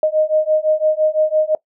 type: beating tone pair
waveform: sine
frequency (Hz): 617 / 622.9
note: D#5 / D#5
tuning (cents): -15 / +2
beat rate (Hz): 5.9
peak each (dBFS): -16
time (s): 0.03-1.55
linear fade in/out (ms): 2
effects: noise-tail reverb RT60 0.1 s tail -20 dB re dry